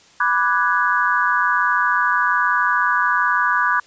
sine chord, G# half-diminished seventh, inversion first, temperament equal, 987.8 / 1174.7 / 1480 / 1661.2 Hz, B5 / D6 / F#6 / G#6, 0 / 0 / 0 / 0 cents, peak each -21 / -20 / -20 / -21 dBFS, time 0.2-3.8 s, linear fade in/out 5 ms, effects white hiss -50 dBFS RMS until 3.86 s + resampled to 16000 Hz

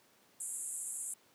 pink band-pass noise, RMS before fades -41 dBFS, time 0.4-1.14 s, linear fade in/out 5 ms, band 7300 to 11000 Hz, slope 96 dB/octave, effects pink hiss -66 dBFS RMS until 1.34 s + high-pass 200 Hz 12 dB/octave

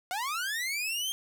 sawtooth linear sweep, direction up, 700 to 3214 Hz, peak -27 dBFS, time 0.11-1.12 s, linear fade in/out 0 ms, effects none

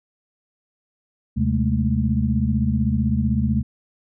sine tone cluster, 77.3 / 130.2 / 207.9 / 223.7 Hz, D#2 / C3 / G#3 / A3, -11 / -8 / +2 / +29 cents, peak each -23 dBFS, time 1.36-3.63 s, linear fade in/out 20 ms, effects none

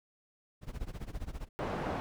brown noise with tremolo, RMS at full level -37 dBFS, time 0.61-1.49 s, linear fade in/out 50 ms, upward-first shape sine, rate 15 Hz, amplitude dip 90%
white low-pass noise, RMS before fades -36 dBFS, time 1.59-2 s, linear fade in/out 0 ms, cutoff 810 Hz, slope 12 dB/octave
effects none

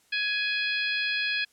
harmonic tone with a mistuned harmonic, 836 Hz, G#5, 11 cents sharp, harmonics 2 / 3 / 4 / 5 / 6, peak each -30 / -29 / -33 / -35 / -39 dBFS, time 0.12-1.45 s, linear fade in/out 10 ms, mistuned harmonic 6, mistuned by -40 cents, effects white hiss -64 dBFS RMS until 1.52 s + low-pass 11000 Hz 12 dB/octave

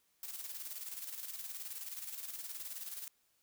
blue noise with tremolo, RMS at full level -43 dBFS, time 0.23-3.08 s, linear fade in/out 2 ms, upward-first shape square, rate 19 Hz, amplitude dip 50%, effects white hiss -75 dBFS RMS until 3.42 s

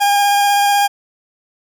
40% pulse tone with vibrato, 810 Hz, G#5, 43 cents flat, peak -10 dBFS, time 0-0.88 s, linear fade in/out 20 ms, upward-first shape square, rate 16 Hz, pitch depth 9 cents each way, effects none

